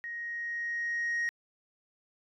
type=tone with level ramp; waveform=sine; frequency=1877 Hz; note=A#6; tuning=11 cents sharp; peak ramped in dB=-36 to -25 dBFS; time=0.04-1.29 s; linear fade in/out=0 ms; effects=tanh soft clip ceiling -27 dBFS